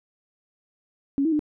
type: tone with pitch steps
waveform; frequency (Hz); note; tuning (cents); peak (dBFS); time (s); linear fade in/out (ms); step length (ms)
sine; 277.7 / 323.2 / 300.4; C#4 / E4 / D4; +3 / -34 / +39; -19; 1.18-1.393; 0; 71
effects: none